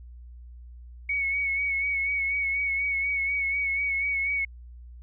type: tone with vibrato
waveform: sine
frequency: 2223 Hz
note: C#7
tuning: 4 cents sharp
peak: -24 dBFS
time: 1.09-4.45 s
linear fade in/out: 5 ms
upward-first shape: sine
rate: 4.1 Hz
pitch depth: 34 cents each way
effects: added 60 Hz sine -42 dBFS peak until 5.02 s